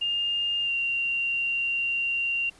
sine tone with pitch glide, 2814 to 2766 Hz, F7 to F7, +12 to -17 cents, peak -24 dBFS, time 0.01-2.5 s, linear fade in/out 10 ms, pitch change -29 cents, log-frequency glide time 0.62-0.72 s, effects pink hiss -55 dBFS RMS until 2.59 s + resampled to 24000 Hz

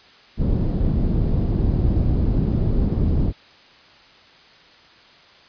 pink low-pass noise, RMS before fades -19 dBFS, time 0.37-3.33 s, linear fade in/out 50 ms, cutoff 250 Hz, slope 12 dB/octave, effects white hiss -49 dBFS RMS until 5.48 s + resampled to 11025 Hz

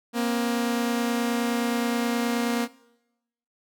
sawtooth tone pair together, 236.2 / 265.7 Hz, A#3 / C4, +23 / +27 cents, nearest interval major second, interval 204 cents, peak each -20 / -27 dBFS, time 0.13-2.68 s, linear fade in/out 50 ms, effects noise-tail reverb RT60 0.9 s tail -21 dB re dry

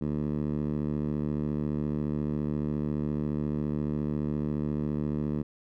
10% pulse tone with band-pass filter, 74.4 Hz, D2, 23 cents sharp, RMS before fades -30 dBFS, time 0.01-5.43 s, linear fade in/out 10 ms, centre 200 Hz, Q 1.2, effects none

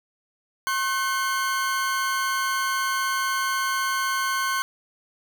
40% pulse tone pair together, 1076.1 / 1520 Hz, C6 / F#6, +48 / +46 cents, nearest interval tritone, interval 598 cents, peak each -24 / -26 dBFS, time 0.67-4.62 s, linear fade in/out 0 ms, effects none

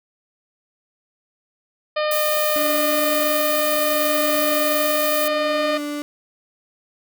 harmonic tone, 608 Hz, D#5, 40 cents flat, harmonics 1 / 2 / 3 / 4 / 5 / 6 / 7 / 8, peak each -20 / -26 / -30 / -32 / -34 / -36 / -37 / -38 dBFS, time 1.96-5.78 s, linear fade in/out 10 ms
violet noise, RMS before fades -25 dBFS, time 2.11-5.28 s, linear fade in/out 5 ms
35% pulse tone with tremolo, 293.3 Hz, D4, 2 cents flat, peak -23 dBFS, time 2.56-6.02 s, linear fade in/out 0 ms, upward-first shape sine, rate 0.68 Hz, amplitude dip 45%
effects none

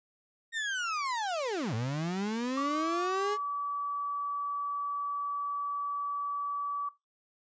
35% pulse linear two-way sweep, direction down then up, 1864.7 to 106.7 to 425.9 Hz, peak -29 dBFS, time 0.52-3.38 s, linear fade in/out 50 ms, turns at 1.74 s
sine tone, 1148 Hz, D6, 40 cents flat, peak -30 dBFS, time 2.57-6.89 s, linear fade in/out 5 ms
effects noise-tail reverb RT60 0.2 s tail -20 dB re dry + resampled to 16000 Hz

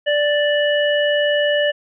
harmonic tone, 587 Hz, D5, 1 cent flat, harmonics 1 / 3 / 5, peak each -16 / -21 / -23 dBFS, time 0.06-1.72 s, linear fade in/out 20 ms, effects none

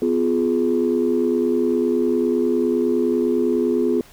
sine chord, F diminished, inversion second, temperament just, 251.4 / 349.2 / 419.1 Hz, Cb4 / F4 / Ab4, +31 / 0 / +16 cents, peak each -20 dBFS, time 0.02-4.01 s, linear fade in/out 2 ms, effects tanh soft clip ceiling -9 dBFS + pink hiss -48 dBFS RMS until 4.12 s

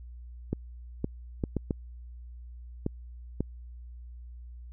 clicks, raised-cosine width 3 ms, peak -15 dBFS, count 7, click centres 0.53 / 1.044 / 1.438 / 1.567 / 1.708 / 2.864 / 3.406 s, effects added 60 Hz sine -42 dBFS peak until 4.72 s

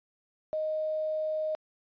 sine tone with quantisation, 622.3 Hz, D#5, in tune, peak -28 dBFS, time 0.53-1.55 s, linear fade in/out 0 ms, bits 9, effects resampled to 11025 Hz

